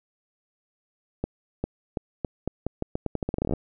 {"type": "accelerating click train", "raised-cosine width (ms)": 2, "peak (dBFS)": -13, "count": 21, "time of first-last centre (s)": [1.24, 3.536], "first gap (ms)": 400, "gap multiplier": 0.83, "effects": []}